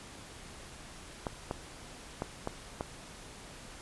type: clicks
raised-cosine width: 1 ms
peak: -19 dBFS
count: 5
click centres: 1.268 / 1.511 / 2.221 / 2.474 / 2.809 s
effects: pink hiss -49 dBFS RMS until 3.81 s + resampled to 24000 Hz